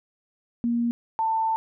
sine tone pair in turn, 236.1 / 891.4 Hz, A#3 / A5, +22 / +22 cents, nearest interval octave + major seventh, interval 2300 cents, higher second, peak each -21 dBFS, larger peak neither, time 0.64-0.91 / 1.19-1.56 s, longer second, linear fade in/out 0 ms, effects none

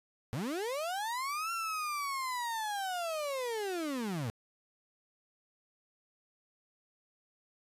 35% pulse linear two-way sweep, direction up then down, 103.8 to 1373 to 103.8 Hz, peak -32 dBFS, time 0.33-4.3 s, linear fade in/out 0 ms, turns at 1.52 s, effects resampled to 32000 Hz

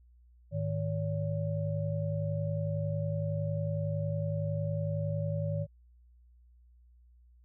sine tone cluster, 104.1 / 155 / 569 Hz, G#2 / D#3 / C#5, +5 / -6 / +45 cents, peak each -33 / -33 / -37 dBFS, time 0.51-5.67 s, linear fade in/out 50 ms, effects added 60 Hz sine -57 dBFS peak until 7.44 s

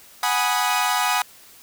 sawtooth chord, G# minor seventh, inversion third, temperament equal with one note detuned, 740 / 830.6 / 981.5 / 1244.5 Hz, F#5 / G#5 / B5 / D#6, 0 / 0 / -11 / 0 cents, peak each -21 dBFS, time 0.23-1.22 s, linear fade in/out 2 ms, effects white hiss -48 dBFS RMS until 1.62 s

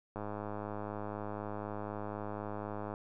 click train, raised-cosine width 1 ms, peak -26 dBFS, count 290, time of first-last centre 0.16-2.939 s, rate 104 Hz, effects none

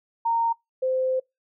sine tone pair in turn, 923 / 518 Hz, A#5 / C5, -17 / -17 cents, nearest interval minor seventh, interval 1000 cents, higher first, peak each -20 / -21 dBFS, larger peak first, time 0.25-0.53 / 0.82-1.2 s, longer second, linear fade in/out 10 ms, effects noise-tail reverb RT60 0.2 s tail -26 dB re dry

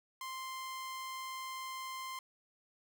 sawtooth tone, 1046.5 Hz, C6, in tune, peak -37 dBFS, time 0.21-2.19 s, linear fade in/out 2 ms, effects none

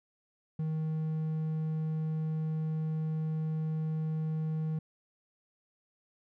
triangle tone with hard clipping, 157.4 Hz, D#3, 20 cents sharp, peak -31 dBFS, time 0.59-4.79 s, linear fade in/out 5 ms, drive 6 dB, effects none

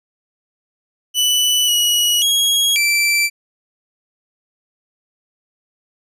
sawtooth tone with pitch steps, 2977 / 2914 / 3304 / 2337 Hz, F#7 / F#7 / G#7 / D7, +10 / -27 / -10 / -9 cents, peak -10 dBFS, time 1.14-3.3 s, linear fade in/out 50 ms, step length 540 ms, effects resampled to 32000 Hz

